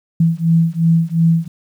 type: beating tone pair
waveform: sine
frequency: 163.9 / 166.7 Hz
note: E3 / E3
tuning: -10 / +20 cents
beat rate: 2.8 Hz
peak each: -14 dBFS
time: 0.2-1.48 s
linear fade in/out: 5 ms
effects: 8-bit